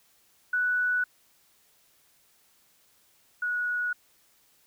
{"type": "tone pair in turn", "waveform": "sine", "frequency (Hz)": [1480, 1461.3], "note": ["F#6", "F#6"], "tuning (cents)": [0, -22], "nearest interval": "unison", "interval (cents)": 22, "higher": "first", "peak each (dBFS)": [-23, -26], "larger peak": "first", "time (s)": [[0.53, 1.04], [3.42, 3.93]], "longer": "neither", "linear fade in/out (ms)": 5, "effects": ["white hiss -64 dBFS RMS until 4.66 s"]}